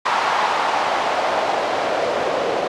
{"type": "noise with band-pass filter sweep", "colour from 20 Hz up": "white", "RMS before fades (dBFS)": -20, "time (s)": [0.05, 2.68], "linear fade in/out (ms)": 10, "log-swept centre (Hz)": [980, 510], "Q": 2.3, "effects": ["low-pass 5000 Hz 12 dB/octave"]}